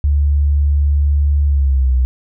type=tone with pitch glide; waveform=sine; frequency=72.1 to 63.5 Hz; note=D2 to B1; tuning=-31 to +49 cents; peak=-10 dBFS; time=0.04-2.05 s; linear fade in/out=0 ms; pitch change=-220 cents; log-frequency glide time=1.46-1.94 s; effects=none